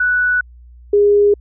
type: tone pair in turn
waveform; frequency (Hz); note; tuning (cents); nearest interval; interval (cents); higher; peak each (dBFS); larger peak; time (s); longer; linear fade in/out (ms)
sine; 1480 / 409.6; F#6 / G#4; 0 / -24; octave + minor seventh; 2224; first; -12 / -8; second; 0-0.41 / 0.93-1.34; neither; 5
effects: added 60 Hz sine -38 dBFS peak until 1.4 s